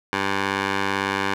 15% pulse tone with band-pass filter, 98 Hz, G2, in tune, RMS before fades -24 dBFS, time 0.13-1.34 s, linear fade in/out 0 ms, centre 1600 Hz, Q 0.87, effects none

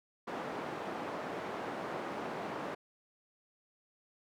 white band-pass noise, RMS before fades -40 dBFS, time 0.27-2.75 s, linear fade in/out 10 ms, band 200 to 920 Hz, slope 12 dB/octave, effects none

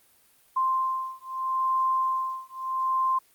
sine beating tone pair, 1046.5 / 1047.28 Hz, C6 / C6, 0 / +1 cents, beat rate 0.78 Hz, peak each -27 dBFS, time 0.56-3.19 s, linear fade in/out 10 ms, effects white hiss -61 dBFS RMS until 3.34 s + Opus 32 kbps

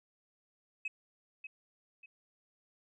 sine tone with echo, 2554 Hz, D#7, 45 cents sharp, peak -33 dBFS, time 0.85-0.88 s, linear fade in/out 5 ms, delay 590 ms, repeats 2, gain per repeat -9 dB, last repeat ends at 2.06 s, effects tanh soft clip ceiling -30 dBFS

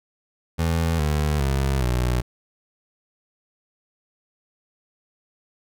25% pulse tone with pitch steps, 82.41 / 74.7 / 67.72 / 61.38 Hz, E2 / D2 / C#2 / B1, 0 / +30 / -40 / -10 cents, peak -16 dBFS, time 0.58-2.22 s, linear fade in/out 20 ms, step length 410 ms, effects none

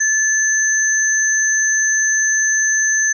sine tone pair together, 1735 / 6195 Hz, A6 / G8, -25 / -21 cents, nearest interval octave + minor seventh, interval 2204 cents, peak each -16 dBFS, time 0-3.13 s, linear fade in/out 10 ms, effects none

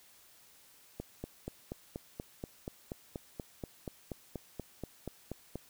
click train, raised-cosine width 2 ms, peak -25 dBFS, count 20, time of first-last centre 1-5.556 s, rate 4.17 Hz, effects white hiss -61 dBFS RMS until 5.69 s

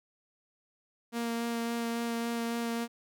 sawtooth tone with vibrato, 233.1 Hz, A#3, in tune, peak -27 dBFS, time 1.12-2.88 s, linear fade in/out 50 ms, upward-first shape sine, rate 3.6 Hz, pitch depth 11 cents each way, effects none

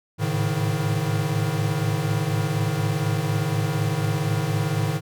square tone cluster, 104.9 / 109 / 139.5 / 157.1 Hz, G#2 / A2 / C#3 / D#3, +18 / -16 / +11 / +17 cents, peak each -32 / -27 / -28 / -26 dBFS, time 0.18-5.01 s, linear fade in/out 50 ms, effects none

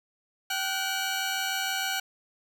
15% pulse tone pair together, 770 / 1453.6 Hz, G5 / F#6, -31 / -31 cents, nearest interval major seventh, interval 1100 cents, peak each -24 dBFS, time 0.5-2 s, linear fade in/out 5 ms, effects none

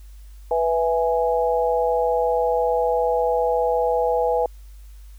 sine chord, E major, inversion second, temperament equal, 493.9 / 659.3 / 830.6 Hz, B4 / E5 / G#5, 0 / 0 / 0 cents, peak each -20 / -24 / -23 dBFS, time 0.51-4.46 s, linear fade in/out 2 ms, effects added 50 Hz sine -39 dBFS peak until 5.18 s + white hiss -58 dBFS RMS until 5.18 s

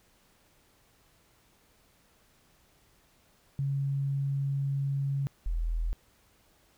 sine tone pair in turn, 138.59 / 41.3 Hz, C#3 / E1, 0 / +4 cents, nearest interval octave + major sixth, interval 2096 cents, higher first, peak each -27 dBFS, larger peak neither, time 3.59-5.27 / 5.46-5.93 s, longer first, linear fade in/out 0 ms, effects pink hiss -65 dBFS RMS until 6.77 s

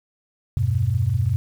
sine chord, E minor, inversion none, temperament equal, 82.41 / 98 / 123.47 Hz, E2 / G2 / B2, 0 / 0 / 0 cents, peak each -27 / -21 / -21 dBFS, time 0.57-1.36 s, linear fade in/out 0 ms, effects 8-bit

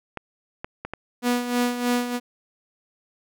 clicks, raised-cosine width 0.5 ms, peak -16 dBFS, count 4, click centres 0.173 / 0.645 / 0.85 / 0.936 s
sawtooth tone with tremolo, 244 Hz, B3, 21 cents flat, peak -15 dBFS, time 1.22-2.2 s, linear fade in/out 50 ms, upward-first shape sine, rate 3.2 Hz, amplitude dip 65%
effects none

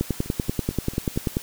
two click trains, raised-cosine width 3 ms, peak -24 / -9 dBFS, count 5 / 15, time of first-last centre 0.26-1.161 / 0.01-1.369 s, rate 4.44 / 10.3 Hz, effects white hiss -40 dBFS RMS until 1.42 s

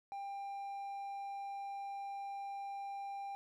triangle tone, 795 Hz, G5, 24 cents sharp, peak -39 dBFS, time 0.12-3.35 s, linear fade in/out 0 ms, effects none

